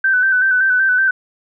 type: tone with vibrato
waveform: sine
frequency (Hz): 1528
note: G6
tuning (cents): -45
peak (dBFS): -11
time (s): 0.04-1.11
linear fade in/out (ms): 5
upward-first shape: square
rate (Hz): 5.3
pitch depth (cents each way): 35
effects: none